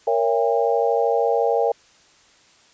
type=chord; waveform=sine; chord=A# diminished seventh; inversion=none; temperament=just; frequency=466.2 / 559.4 / 671.3 / 805.5 Hz; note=A#4 / C#5 / E5 / G5; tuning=0 / +16 / +31 / +47 cents; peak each=-20 / -23 / -24 / -23 dBFS; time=0.07-1.72 s; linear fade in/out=5 ms; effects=white hiss -54 dBFS RMS until 2.73 s + resampled to 16000 Hz